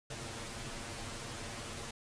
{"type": "noise with comb filter", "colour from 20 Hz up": "pink", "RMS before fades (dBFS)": -43, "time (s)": [0.1, 1.91], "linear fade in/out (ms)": 5, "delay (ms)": 8.7, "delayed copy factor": 0.85, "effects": ["resampled to 22050 Hz"]}